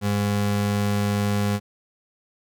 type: ring-modulated tone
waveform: square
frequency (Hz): 153.5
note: D#3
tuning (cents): -23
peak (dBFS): -18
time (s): 0.01-1.6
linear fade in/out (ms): 50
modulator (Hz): 51.1
effects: none